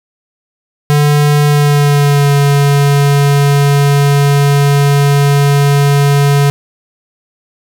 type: tone with pitch glide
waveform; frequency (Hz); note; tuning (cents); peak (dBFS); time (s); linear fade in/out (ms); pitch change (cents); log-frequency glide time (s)
square; 146.83 to 141.99; D3 to C#3; 0 to +42; -7; 0.9-6.5; 0; -58; 1.46-2.33
effects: none